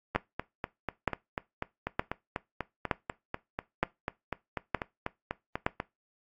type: two click trains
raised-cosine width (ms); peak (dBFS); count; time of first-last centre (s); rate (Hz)
0.5; -16 / -10; 24 / 7; 0.15-5.801 / 0.16-5.665; 4.07 / 1.09
effects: noise-tail reverb RT60 0.2 s tail -20 dB re dry + AAC 48 kbps